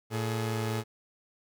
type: tone pair together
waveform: sawtooth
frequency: 112.3 / 424 Hz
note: A2 / G#4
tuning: +36 / +36 cents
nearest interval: octave + major seventh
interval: 2300 cents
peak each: -26 / -32 dBFS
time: 0.1-0.84 s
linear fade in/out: 50 ms
effects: none